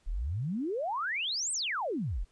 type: exponential two-way sweep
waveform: sine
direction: up then down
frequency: 32.7 to 8660 to 32.7 Hz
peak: -30 dBFS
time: 0.06-2.25 s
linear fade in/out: 20 ms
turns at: 1.52 s
effects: pink hiss -69 dBFS RMS until 2.31 s + resampled to 22050 Hz

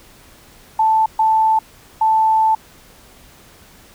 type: tone bursts at uneven times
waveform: sine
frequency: 880 Hz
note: A5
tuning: in tune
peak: -11 dBFS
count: 3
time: 0.79-1.06 / 1.19-1.59 / 2.01-2.55 s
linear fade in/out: 5 ms
effects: pink hiss -46 dBFS RMS until 3.94 s

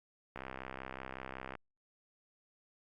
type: click train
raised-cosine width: 0.5 ms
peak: -27 dBFS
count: 79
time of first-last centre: 0.36-1.553 s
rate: 65.4 Hz
effects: Opus 48 kbps

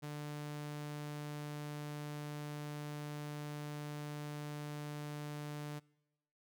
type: tone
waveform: sawtooth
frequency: 148.1 Hz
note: D3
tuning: 15 cents sharp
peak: -38 dBFS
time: 0.02-5.8 s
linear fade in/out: 20 ms
effects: noise-tail reverb RT60 1.0 s tail -25 dB re dry

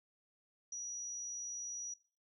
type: tone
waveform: sine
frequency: 5820 Hz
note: F#8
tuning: 29 cents flat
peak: -40 dBFS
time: 0.72-1.94 s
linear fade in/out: 5 ms
effects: noise-tail reverb RT60 0.4 s tail -20 dB re dry

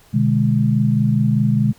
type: chord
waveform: sine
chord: G# diminished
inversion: first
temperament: just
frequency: 124.59 / 149.51 / 207.7 Hz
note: B2 / D3 / G#3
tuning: +16 / +31 / 0 cents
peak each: -17 / -19 / -17 dBFS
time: 0.13-1.73 s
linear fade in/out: 20 ms
effects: pink hiss -51 dBFS RMS until 1.78 s

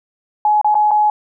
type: tone with dropouts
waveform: sine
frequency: 844 Hz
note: G#5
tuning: 28 cents sharp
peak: -10 dBFS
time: 0.45-1.1 s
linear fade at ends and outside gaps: 2 ms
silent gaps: 0.614-0.645 / 0.744-0.752 / 0.909-0.914 s
effects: none

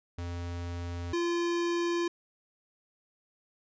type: tone pair in turn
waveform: square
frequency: 86.7 / 343.9 Hz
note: F2 / F4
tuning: -12 / -27 cents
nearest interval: 2 octaves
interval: 2385 cents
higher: second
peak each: -35 / -28 dBFS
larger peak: second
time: 0.18-1.13 / 1.13-2.08 s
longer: neither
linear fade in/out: 5 ms
effects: resampled to 16000 Hz

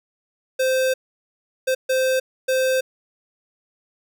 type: tone bursts at uneven times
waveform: square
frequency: 520 Hz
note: C5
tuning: 11 cents flat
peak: -18 dBFS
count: 4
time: 0.59-0.94 / 1.67-1.75 / 1.89-2.2 / 2.48-2.81 s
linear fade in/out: 10 ms
effects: none

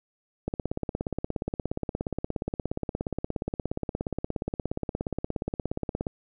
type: click train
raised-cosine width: 2 ms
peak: -15 dBFS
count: 96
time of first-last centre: 0.48-6.068 s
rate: 17 Hz
effects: none

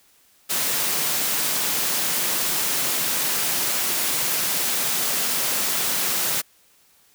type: high-pass noise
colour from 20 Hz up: white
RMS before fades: -23 dBFS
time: 0.49-6.42 s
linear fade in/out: 20 ms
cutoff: 120 Hz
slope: 48 dB/octave
effects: white hiss -58 dBFS RMS until 7.14 s

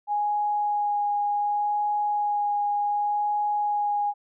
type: tone with vibrato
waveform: sine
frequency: 827 Hz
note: G#5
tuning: 8 cents flat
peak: -22 dBFS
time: 0.07-4.14 s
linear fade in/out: 50 ms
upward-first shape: sine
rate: 0.67 Hz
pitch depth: 10 cents each way
effects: none

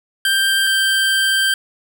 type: tone pair in turn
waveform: 25% pulse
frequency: 1577 / 1570.3 Hz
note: G6 / G6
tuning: +10 / +3 cents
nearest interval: unison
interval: 7 cents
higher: first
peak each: -10 / -10 dBFS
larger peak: neither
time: 0.25-0.67 / 0.67-1.54 s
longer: second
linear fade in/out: 2 ms
effects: none

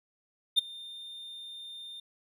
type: tone with ADSR envelope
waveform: triangle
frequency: 3619 Hz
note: A7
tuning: 48 cents sharp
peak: -16 dBFS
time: 0.56-2 s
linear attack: 25 ms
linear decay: 12 ms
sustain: -24 dB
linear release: 4 ms
effects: none

